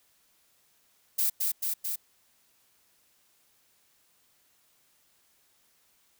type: noise with echo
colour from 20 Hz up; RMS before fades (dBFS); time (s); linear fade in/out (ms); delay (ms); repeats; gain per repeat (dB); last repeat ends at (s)
violet; -26; 1.18-1.3; 10; 220; 3; -2; 1.96
effects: white hiss -67 dBFS RMS until 6.19 s